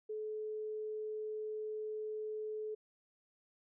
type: tone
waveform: sine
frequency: 430 Hz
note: A4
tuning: 40 cents flat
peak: -38 dBFS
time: 0.09-2.75 s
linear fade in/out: 10 ms
effects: none